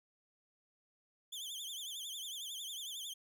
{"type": "tone with vibrato", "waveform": "sawtooth", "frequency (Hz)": 3322, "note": "G#7", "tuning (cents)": 0, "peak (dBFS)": -39, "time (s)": [1.32, 3.14], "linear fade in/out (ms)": 10, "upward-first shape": "triangle", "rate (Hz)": 11, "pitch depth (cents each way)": 170, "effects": []}